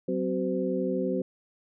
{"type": "tone cluster", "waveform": "sine", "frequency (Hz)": [188.6, 260.7, 375.9, 511], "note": ["F#3", "C4", "F#4", "C5"], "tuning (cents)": [33, -6, 27, -41], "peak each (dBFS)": -31, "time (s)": [0.08, 1.22], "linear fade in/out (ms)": 5, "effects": []}